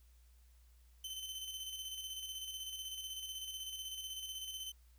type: tone with tremolo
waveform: sawtooth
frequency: 3064 Hz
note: G7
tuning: 40 cents flat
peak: -38 dBFS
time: 1.04-4.72 s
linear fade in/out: 5 ms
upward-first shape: square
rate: 16 Hz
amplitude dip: 40%
effects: added 60 Hz sine -61 dBFS peak until 4.98 s + white hiss -74 dBFS RMS until 4.98 s